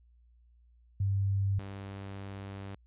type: tone pair in turn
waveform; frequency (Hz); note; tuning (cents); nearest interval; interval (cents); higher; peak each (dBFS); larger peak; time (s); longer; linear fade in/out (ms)
sine / sawtooth; 98.3 / 98.3; G2 / G2; +5 / +5; unison; 0; neither; -26 / -36; first; 1-1.59 / 1.59-2.75; second; 5
effects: added 59 Hz sine -59 dBFS peak until 2.86 s + resampled to 8000 Hz